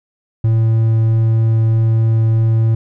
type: tone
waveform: triangle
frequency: 112.3 Hz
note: A2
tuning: 36 cents sharp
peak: -8 dBFS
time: 0.44-2.75 s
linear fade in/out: 5 ms
effects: none